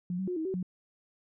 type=tone with pitch steps; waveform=sine; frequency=178.3 / 189.4 / 360.4 / 318.4 / 379.1 / 182.2 Hz; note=F3 / F#3 / F#4 / D#4 / F#4 / F#3; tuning=+36 / +41 / -45 / +40 / +42 / -26 cents; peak=-30 dBFS; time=0.1-0.628 s; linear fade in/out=2 ms; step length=88 ms; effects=none